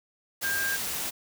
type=tone in noise; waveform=sine; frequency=1600 Hz; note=G6; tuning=35 cents sharp; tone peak=-27 dBFS; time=0.43-0.77 s; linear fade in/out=20 ms; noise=white; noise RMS=-32 dBFS; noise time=0.41-1.11 s; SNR=+2 dB; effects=none